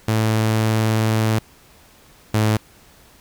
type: tone pair in turn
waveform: sawtooth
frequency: 110.2 / 108.06 Hz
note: A2 / A2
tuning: +3 / -31 cents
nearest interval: unison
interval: 34 cents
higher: first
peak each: -12 / -11 dBFS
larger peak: second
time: 0.08-1.39 / 2.34-2.57 s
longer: first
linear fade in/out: 5 ms
effects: pink hiss -50 dBFS RMS until 3.2 s